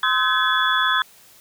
sine tone cluster, 1035 / 1281 / 1529 / 1696 / 3421 Hz, C6 / E6 / G6 / G#6 / A7, -19 / -50 / -44 / +36 / -49 cents, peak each -23 dBFS, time 0.03-1.02 s, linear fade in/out 2 ms, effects white hiss -50 dBFS RMS until 1.4 s

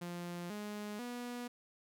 sawtooth tone with pitch steps, 174.4 / 208.5 / 243.2 Hz, F3 / G#3 / B3, -2 / +7 / -26 cents, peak -37 dBFS, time 0.01-1.48 s, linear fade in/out 10 ms, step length 490 ms, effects none

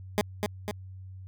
15% pulse tone with echo, 207.7 Hz, G#3, in tune, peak -16 dBFS, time 0.18-0.21 s, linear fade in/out 0 ms, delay 250 ms, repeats 2, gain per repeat -4 dB, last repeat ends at 0.71 s, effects added 94 Hz sine -41 dBFS peak until 1.27 s

